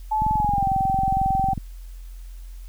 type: tone with pitch glide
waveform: sine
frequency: 864 to 774.2 Hz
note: A5 to G5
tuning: -32 to -22 cents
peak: -19 dBFS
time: 0.11-1.54 s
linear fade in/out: 10 ms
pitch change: -190 cents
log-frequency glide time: 0.34-0.69 s
type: click train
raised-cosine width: 5 ms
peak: -15 dBFS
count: 31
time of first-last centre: 0.22-1.577 s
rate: 22.1 Hz
effects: added 43 Hz sine -35 dBFS peak until 2.68 s + white hiss -56 dBFS RMS until 2.68 s